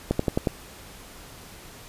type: slowing click train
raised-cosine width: 2 ms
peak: -8 dBFS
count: 5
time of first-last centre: 0.11-0.472 s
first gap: 84 ms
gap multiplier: 1.05
effects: pink hiss -45 dBFS RMS until 1.88 s + resampled to 32000 Hz